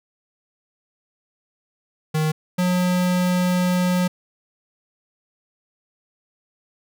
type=tone pair in turn; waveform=square; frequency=155.56 / 180.43 Hz; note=D#3 / F#3; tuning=0 / -43 cents; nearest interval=minor third; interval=257 cents; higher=second; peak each=-19 / -18 dBFS; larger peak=second; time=2.14-2.32 / 2.58-4.08 s; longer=second; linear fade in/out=10 ms; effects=none